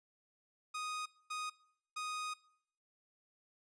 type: tone bursts at uneven times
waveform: sawtooth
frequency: 1244.5 Hz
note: D#6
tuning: in tune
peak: -35 dBFS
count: 3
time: 0.74-1.06 / 1.3-1.5 / 1.96-2.34 s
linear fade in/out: 10 ms
effects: noise-tail reverb RT60 0.7 s tail -22 dB re dry + resampled to 22050 Hz